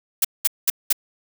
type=noise bursts; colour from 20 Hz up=blue; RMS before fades=-17 dBFS; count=4; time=0.22-0.928 s; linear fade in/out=5 ms; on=27 ms; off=200 ms; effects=none